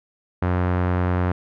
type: tone with low-pass filter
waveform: sawtooth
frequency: 90 Hz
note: F#2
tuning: 47 cents flat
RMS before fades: -21 dBFS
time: 0.42-1.32 s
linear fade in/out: 5 ms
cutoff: 1500 Hz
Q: 1.3
effects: none